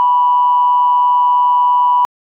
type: tone with amplitude modulation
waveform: sine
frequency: 983 Hz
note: B5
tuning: 8 cents flat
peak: -6 dBFS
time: 0-2.05 s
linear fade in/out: 0 ms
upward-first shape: sine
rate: 149 Hz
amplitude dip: 40%
effects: tanh soft clip ceiling -2 dBFS